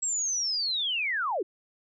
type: linear sweep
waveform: sine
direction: down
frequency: 7720 to 308.8 Hz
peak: -26 dBFS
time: 0.02-1.43 s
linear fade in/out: 10 ms
effects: none